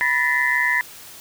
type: tone cluster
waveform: sine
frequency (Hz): 980 / 1758 / 1883 / 2030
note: B5 / A6 / A#6 / B6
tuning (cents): -14 / -2 / +17 / +47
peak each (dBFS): -26 / -21 / -22 / -22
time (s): 0.01-0.81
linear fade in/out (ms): 0
effects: white hiss -41 dBFS RMS until 1.2 s